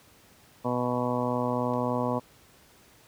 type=harmonic tone; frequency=123.47 Hz; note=B2; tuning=in tune; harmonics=1 / 2 / 3 / 4 / 5 / 6 / 7 / 8 / 9; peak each=-34 / -30 / -39 / -32 / -33 / -40 / -36 / -34 / -38 dBFS; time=0.64-2.2 s; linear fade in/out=20 ms
type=click; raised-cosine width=0.2 ms; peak=-33 dBFS; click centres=1.737 s
effects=pink hiss -57 dBFS RMS until 3.07 s + high-pass 60 Hz 12 dB/octave